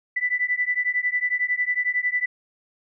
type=beating tone pair; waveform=sine; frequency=1978 / 1989 Hz; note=B6 / B6; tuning=+2 / +12 cents; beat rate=11 Hz; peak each=-24 dBFS; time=0.16-2.26 s; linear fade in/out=10 ms; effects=none